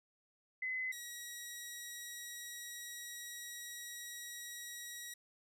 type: tone pair in turn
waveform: sine / 10% pulse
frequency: 2031 / 1913.6 Hz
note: B6 / A#6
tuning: +48 / +45 cents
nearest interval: minor second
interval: 103 cents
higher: first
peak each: -36 / -36 dBFS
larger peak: neither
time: 0.62-0.92 / 0.92-5.14 s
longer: second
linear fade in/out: 5 ms
effects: none